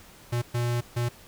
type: tone bursts at uneven times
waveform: square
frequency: 120 Hz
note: B2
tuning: 49 cents flat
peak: -25 dBFS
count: 3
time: 0.32-0.42 / 0.54-0.81 / 0.96-1.09 s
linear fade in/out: 10 ms
effects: pink hiss -51 dBFS RMS until 1.27 s